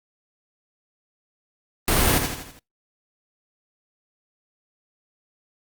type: noise with echo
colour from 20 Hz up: pink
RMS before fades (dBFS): -19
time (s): 1.88-2.18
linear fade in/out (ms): 0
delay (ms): 82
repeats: 5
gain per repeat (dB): -6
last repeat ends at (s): 2.59
effects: noise-tail reverb RT60 0.2 s tail -26 dB re dry + Opus 32 kbps